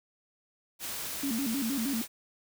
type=noise; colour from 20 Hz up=white; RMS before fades=-37 dBFS; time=0.79-2.08 s; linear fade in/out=50 ms
type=tone with vibrato; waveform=sine; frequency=250 Hz; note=B3; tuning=21 cents sharp; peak=-29 dBFS; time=1.23-2.02 s; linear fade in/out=5 ms; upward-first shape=square; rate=6.4 Hz; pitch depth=180 cents each way
effects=none